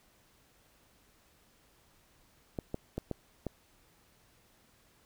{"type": "clicks", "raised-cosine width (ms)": 2, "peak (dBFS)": -21, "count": 5, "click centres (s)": [2.588, 2.744, 2.98, 3.113, 3.467], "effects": ["pink hiss -66 dBFS RMS until 5.05 s"]}